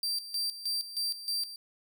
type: tone with tremolo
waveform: 40% pulse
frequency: 4699 Hz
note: D8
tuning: in tune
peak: -28 dBFS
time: 0.03-1.56 s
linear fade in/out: 2 ms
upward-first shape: square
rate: 3.2 Hz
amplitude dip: 75%
effects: none